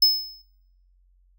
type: tone with exponential decay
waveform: square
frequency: 5200 Hz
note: E8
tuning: 24 cents flat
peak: -12 dBFS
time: 0.02-0.42 s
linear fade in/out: 5 ms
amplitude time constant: 85 ms
effects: noise-tail reverb RT60 0.8 s tail -25 dB re dry + added 45 Hz sine -57 dBFS peak until 1.38 s